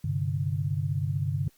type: chord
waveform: sine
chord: G suspended fourth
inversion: none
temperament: equal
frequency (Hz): 98 / 130.81 / 146.83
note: G2 / C3 / D3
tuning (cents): 0 / 0 / 0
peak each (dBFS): -30 / -31 / -29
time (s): 0.04-1.48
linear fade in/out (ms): 5
effects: white hiss -64 dBFS RMS until 1.57 s + Opus 48 kbps